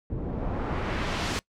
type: noise with low-pass filter sweep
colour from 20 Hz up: pink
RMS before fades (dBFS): -30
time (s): 0.1-1.39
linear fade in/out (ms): 0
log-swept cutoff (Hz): 320 to 7000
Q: 0.8
effects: noise-tail reverb RT60 0.1 s tail -23 dB re dry